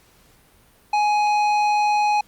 sine tone with tanh clipping, 836 Hz, G#5, 11 cents sharp, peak -18 dBFS, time 0.93-2.21 s, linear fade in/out 5 ms, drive 12 dB, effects pink hiss -55 dBFS RMS until 2.27 s + Opus 48 kbps

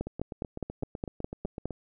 two click trains, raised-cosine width 2 ms, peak -18 / -23 dBFS, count 9 / 14, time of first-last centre 0.01-1.656 / 0.07-1.707 s, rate 4.86 / 7.94 Hz, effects none

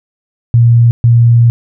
sine tone bursts at uneven times, 117.8 Hz, A#2, 19 cents sharp, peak -3 dBFS, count 2, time 0.54-0.91 / 1.04-1.5 s, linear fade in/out 0 ms, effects none

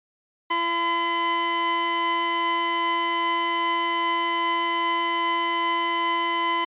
sawtooth tone pair together, 338.8 / 1013.9 Hz, E4 / B5, +48 / +45 cents, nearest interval octave + perfect fifth, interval 1897 cents, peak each -27 / -18 dBFS, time 0.5-6.65 s, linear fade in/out 10 ms, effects resampled to 8000 Hz

